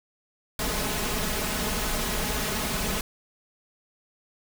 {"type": "noise with comb filter", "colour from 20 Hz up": "pink", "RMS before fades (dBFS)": -28, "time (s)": [0.59, 3.01], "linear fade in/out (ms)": 2, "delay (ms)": 4.7, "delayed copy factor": 0.6, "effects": []}